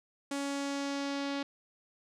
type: tone with low-pass filter sweep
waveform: sawtooth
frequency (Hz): 280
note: C#4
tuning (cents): +18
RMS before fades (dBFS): -35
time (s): 0.31-1.43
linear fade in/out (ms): 5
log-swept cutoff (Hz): 8800 to 4200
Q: 1.6
effects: none